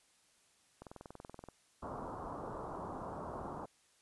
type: click train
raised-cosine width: 1 ms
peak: -34 dBFS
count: 15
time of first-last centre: 0.82-1.487 s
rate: 21 Hz
type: low-pass noise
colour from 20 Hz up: white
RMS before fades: -44 dBFS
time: 1.82-3.66 s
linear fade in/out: 10 ms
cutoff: 1200 Hz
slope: 48 dB/octave
effects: white hiss -70 dBFS RMS until 4.01 s + resampled to 24000 Hz